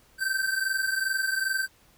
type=tone pair together; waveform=square; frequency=1545.5 / 1568 Hz; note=G6 / G6; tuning=-25 / 0 cents; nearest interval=unison; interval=25 cents; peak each=-28 / -30 dBFS; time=0.18-1.68 s; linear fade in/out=50 ms; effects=pink hiss -60 dBFS RMS until 1.97 s